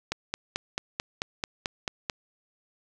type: click train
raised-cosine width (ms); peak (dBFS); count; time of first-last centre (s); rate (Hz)
0.2; -11; 10; 0.12-2.098; 4.55
effects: none